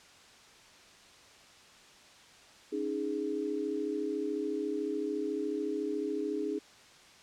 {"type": "chord", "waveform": "sine", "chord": "C# suspended second", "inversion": "none", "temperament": "equal", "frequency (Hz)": [277.2, 311.1, 415.3], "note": ["C#4", "D#4", "G#4"], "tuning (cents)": [0, 0, 0], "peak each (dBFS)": [-38, -35, -34], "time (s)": [2.72, 6.59], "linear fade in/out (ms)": 10, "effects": ["white hiss -56 dBFS RMS until 7.22 s", "low-pass 6000 Hz 12 dB/octave"]}